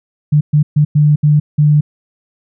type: tone bursts at uneven times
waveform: sine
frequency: 149 Hz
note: D3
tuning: 25 cents sharp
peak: -6 dBFS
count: 6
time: 0.32-0.41 / 0.53-0.63 / 0.76-0.85 / 0.95-1.16 / 1.23-1.4 / 1.58-1.81 s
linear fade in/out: 10 ms
effects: none